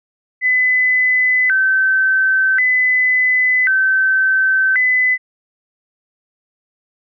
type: tone with vibrato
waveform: sine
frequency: 1760 Hz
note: A6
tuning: in tune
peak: -11 dBFS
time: 0.41-5.18 s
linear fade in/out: 50 ms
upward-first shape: square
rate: 0.46 Hz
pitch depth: 230 cents each way
effects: none